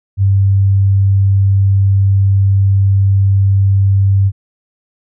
sine tone, 98 Hz, G2, in tune, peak -7 dBFS, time 0.17-4.32 s, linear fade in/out 50 ms, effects none

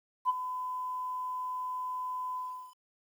sine tone with ADSR envelope, 1009 Hz, B5, 37 cents sharp, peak -21 dBFS, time 0.25-2.75 s, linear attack 42 ms, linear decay 26 ms, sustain -12 dB, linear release 390 ms, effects tanh soft clip ceiling -18 dBFS + 10-bit

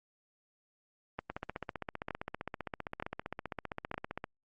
two click trains, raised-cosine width 0.5 ms, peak -22 / -21 dBFS, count 46 / 4, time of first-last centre 1.3-4.241 / 1.19-3.942 s, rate 15.3 / 1.09 Hz, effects Opus 32 kbps

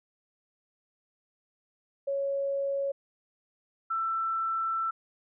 sine tone pair in turn, 554.4 / 1333.9 Hz, C#5 / E6, 0 / +20 cents, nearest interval octave + minor third, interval 1520 cents, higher second, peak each -27 dBFS, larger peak neither, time 2.07-2.92 / 3.9-4.91 s, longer second, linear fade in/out 10 ms, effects none

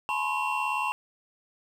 triangle tone cluster, 854 / 995 / 1073 / 2734 Hz, G#5 / B5 / C6 / F7, +48 / +13 / +43 / -37 cents, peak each -30 dBFS, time 0.09-0.92 s, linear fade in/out 0 ms, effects none

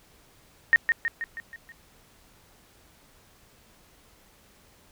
sine tone with echo, 1849 Hz, A#6, 15 cents flat, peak -13 dBFS, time 0.73-0.76 s, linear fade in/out 0 ms, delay 160 ms, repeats 6, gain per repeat -5 dB, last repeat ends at 1.72 s, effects pink hiss -58 dBFS RMS until 4.91 s

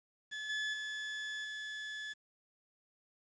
30% pulse tone with level steps, 1720 Hz, A6, 40 cents flat, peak -37 / -32 / -36 / -38 dBFS, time 0.31-2.14 s, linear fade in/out 20 ms, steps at 0.49 / 0.73 / 1.44 s, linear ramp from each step 10 ms, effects resampled to 16000 Hz + 10-bit

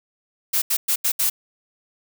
blue noise bursts at uneven times, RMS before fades -20 dBFS, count 5, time 0.53-0.62 / 0.7-0.77 / 0.88-0.96 / 1.04-1.12 / 1.19-1.3 s, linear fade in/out 10 ms, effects none

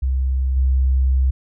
sine tone with level steps, 65.41 Hz, C2, in tune, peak -16 / -13 dBFS, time 0.02-1.31 s, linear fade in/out 10 ms, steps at 0.56 s, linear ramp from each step 10 ms, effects none

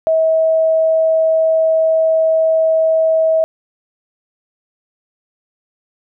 sine tone, 643 Hz, E5, 43 cents flat, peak -10 dBFS, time 0.07-3.44 s, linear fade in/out 0 ms, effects none

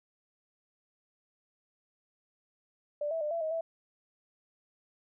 sine tone with pitch steps, 589 / 653 / 600 / 671 / 631 / 658 Hz, D5 / E5 / D5 / E5 / D#5 / E5, +5 / -17 / +37 / +31 / +24 / -3 cents, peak -30 dBFS, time 3.01-3.61 s, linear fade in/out 5 ms, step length 100 ms, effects none

